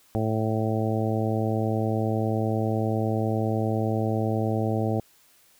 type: harmonic tone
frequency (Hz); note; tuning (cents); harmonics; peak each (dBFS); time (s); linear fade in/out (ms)
110; A2; 0; 1 / 2 / 3 / 4 / 5 / 6 / 7; -26 / -29 / -31 / -32 / -33 / -34 / -34; 0.15-5; 0
effects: white hiss -59 dBFS RMS until 5.59 s